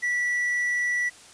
triangle tone, 1954 Hz, B6, 19 cents flat, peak -21 dBFS, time 0.02-1.1 s, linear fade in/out 20 ms, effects white hiss -49 dBFS RMS until 1.33 s + resampled to 22050 Hz

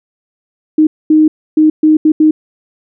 sine tone bursts at uneven times, 310 Hz, D#4, 6 cents flat, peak -4 dBFS, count 6, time 0.78-0.87 / 1.1-1.28 / 1.57-1.7 / 1.83-1.97 / 2.05-2.12 / 2.2-2.31 s, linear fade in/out 5 ms, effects none

